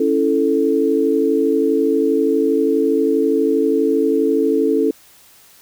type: chord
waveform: sine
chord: A major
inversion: first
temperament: equal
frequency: 277.2 / 329.6 / 440 Hz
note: C#4 / E4 / A4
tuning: 0 / 0 / 0 cents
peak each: -18 / -19 / -16 dBFS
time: 0-4.91 s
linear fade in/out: 5 ms
effects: white hiss -48 dBFS RMS until 5.61 s